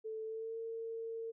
sine tone with pitch glide, 439.8 to 454 Hz, A4 to A#4, -1 to -46 cents, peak -39 dBFS, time 0.04-1.32 s, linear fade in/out 20 ms, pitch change +55 cents, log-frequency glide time 0.24-0.57 s, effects none

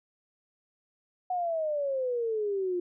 sine exponential sweep, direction down, 740 to 349.2 Hz, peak -27 dBFS, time 1.3-2.8 s, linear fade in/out 5 ms, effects none

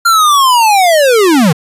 square linear sweep, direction down, 1396.9 to 140.9 Hz, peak -6 dBFS, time 0.05-1.53 s, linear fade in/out 10 ms, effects resampled to 32000 Hz

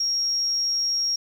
sine tone, 5588 Hz, F8, in tune, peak -21 dBFS, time 0-1.16 s, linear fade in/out 5 ms, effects 8-bit

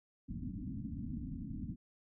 white low-pass noise, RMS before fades -42 dBFS, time 0.28-1.76 s, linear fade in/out 20 ms, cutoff 290 Hz, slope 96 dB/octave, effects none

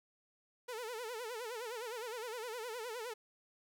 sawtooth tone with vibrato, 466.2 Hz, A#4, in tune, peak -37 dBFS, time 0.68-3.14 s, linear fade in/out 10 ms, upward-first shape sine, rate 9.7 Hz, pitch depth 140 cents each way, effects none

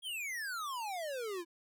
square exponential sweep, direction down, 3322 to 326.8 Hz, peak -38 dBFS, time 0.02-1.45 s, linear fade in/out 50 ms, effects none

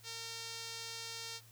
sawtooth tone with band-pass filter, 457 Hz, A#4, 34 cents flat, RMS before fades -45 dBFS, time 0.03-1.41 s, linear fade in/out 50 ms, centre 5100 Hz, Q 1.6, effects added 113 Hz sine -60 dBFS peak until 1.51 s + white hiss -62 dBFS RMS until 1.51 s

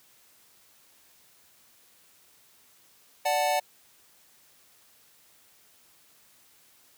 square chord, D major, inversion none, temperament equal, 587.3 / 740 / 880 Hz, D5 / F#5 / A5, 0 / 0 / 0 cents, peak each -29 / -27 / -31 dBFS, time 3.25-3.6 s, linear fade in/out 10 ms, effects white hiss -60 dBFS RMS until 6.97 s + high-pass 60 Hz 12 dB/octave

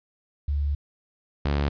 sine / sawtooth tone pair in turn, 72 / 71.65 Hz, D2 / D2, -34 / -42 cents, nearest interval unison, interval 8 cents, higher first, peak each -22 / -18 dBFS, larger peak second, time 0.48-0.75 / 1.45-1.69 s, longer first, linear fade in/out 5 ms, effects resampled to 11025 Hz + 10-bit

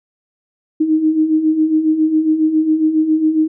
sine beating tone pair, 307.7 / 315 Hz, D#4 / D#4, -19 / +21 cents, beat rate 7.3 Hz, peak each -19 / -12 dBFS, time 0.8-3.48 s, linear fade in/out 10 ms, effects none

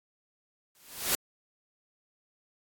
white noise with exponential growth, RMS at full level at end -24 dBFS, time 0.75-1.15 s, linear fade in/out 0 ms, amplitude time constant 86 ms, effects AAC 64 kbps

